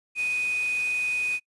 sine tone in noise, 2489 Hz, D#7, in tune, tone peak -24 dBFS, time 0.15-1.4 s, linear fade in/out 50 ms, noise white, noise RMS -41 dBFS, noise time 0.15-1.4 s, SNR +14 dB, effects noise-tail reverb RT60 0.1 s tail -24 dB re dry + resampled to 24000 Hz

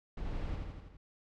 brown noise with echo, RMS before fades -40 dBFS, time 0.17-0.56 s, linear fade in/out 5 ms, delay 82 ms, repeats 5, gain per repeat -3 dB, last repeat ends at 0.97 s, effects low-pass 4000 Hz 12 dB/octave

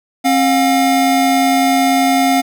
square tone pair together, 268.2 / 714 Hz, C4 / F5, +43 / +38 cents, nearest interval octave + perfect fourth, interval 1695 cents, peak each -14 dBFS, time 0.24-2.42 s, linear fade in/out 20 ms, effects none

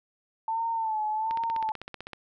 sine tone with vibrato, 885 Hz, A5, 10 cents sharp, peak -26 dBFS, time 0.48-1.72 s, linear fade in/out 2 ms, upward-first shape sine, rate 1.3 Hz, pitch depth 63 cents each way
click train, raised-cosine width 0.3 ms, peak -22 dBFS, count 14, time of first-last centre 1.31-2.133 s, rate 15.8 Hz
effects none

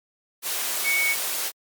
sine tone in noise, 2227 Hz, C#7, 7 cents sharp, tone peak -20 dBFS, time 0.83-1.16 s, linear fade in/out 50 ms, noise white, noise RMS -27 dBFS, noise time 0.42-1.52 s, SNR +4 dB, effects high-pass 400 Hz 12 dB/octave + MP3 96 kbps

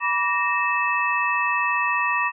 sine tone cluster, 973 / 1158 / 1856 / 2619 Hz, B5 / D6 / A#6 / E7, -26 / -25 / -8 / -12 cents, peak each -25 dBFS, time 0-2.32 s, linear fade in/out 50 ms, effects none

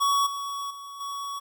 square tone with level steps, 1123 Hz, C#6, 22 cents sharp, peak -21 / -31 / -39 / -32 dBFS, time 0-1.4 s, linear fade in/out 20 ms, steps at 0.26 / 0.7 / 1 s, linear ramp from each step 10 ms, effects 10-bit

